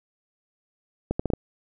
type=accelerating click train; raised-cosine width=2 ms; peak=-11 dBFS; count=5; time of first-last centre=1.11-1.335 s; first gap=85 ms; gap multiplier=0.73; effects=none